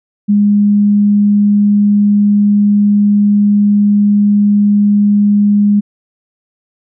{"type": "tone", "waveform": "sine", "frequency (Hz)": 205.3, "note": "G#3", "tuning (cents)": -20, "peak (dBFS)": -6, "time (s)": [0.28, 5.81], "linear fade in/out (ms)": 20, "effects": []}